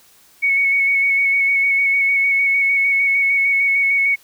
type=tone with vibrato; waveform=sine; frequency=2217 Hz; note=C#7; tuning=in tune; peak=-13 dBFS; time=0.42-4.16 s; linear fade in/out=20 ms; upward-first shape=square; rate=6.6 Hz; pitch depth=15 cents each way; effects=white hiss -51 dBFS RMS until 4.23 s